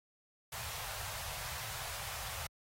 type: band-stop noise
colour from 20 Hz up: pink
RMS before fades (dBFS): -42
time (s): 0.52-2.47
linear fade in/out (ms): 5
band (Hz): 120 to 630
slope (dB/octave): 24
effects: high-pass 60 Hz 12 dB/octave + AAC 48 kbps